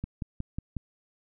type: click train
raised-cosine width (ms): 5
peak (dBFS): -20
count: 5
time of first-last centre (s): 0.04-0.767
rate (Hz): 5.5
effects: none